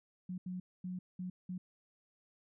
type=tone bursts at uneven times; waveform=sine; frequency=182.3 Hz; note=F#3; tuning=25 cents flat; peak=-38 dBFS; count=5; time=0.29-0.38 / 0.46-0.6 / 0.84-0.99 / 1.19-1.3 / 1.49-1.58 s; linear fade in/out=5 ms; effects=none